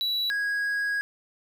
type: tone pair in turn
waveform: triangle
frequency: 3927 / 1651.1 Hz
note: B7 / G#6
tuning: -11 / -11 cents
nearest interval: octave + minor third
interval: 1500 cents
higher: first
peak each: -23 dBFS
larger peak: neither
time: 0.01-0.3 / 0.3-1.01 s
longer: second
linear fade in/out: 0 ms
effects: none